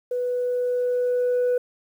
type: tone with level ramp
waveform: sine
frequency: 493.9 Hz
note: B4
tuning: in tune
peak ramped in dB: -22 to -16 dBFS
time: 0.11-1.58 s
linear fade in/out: 5 ms
effects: tanh soft clip ceiling -17 dBFS + 9-bit